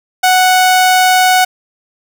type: tone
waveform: sawtooth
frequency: 740 Hz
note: F#5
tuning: in tune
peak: -3 dBFS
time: 0.23-1.45 s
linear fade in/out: 10 ms
effects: none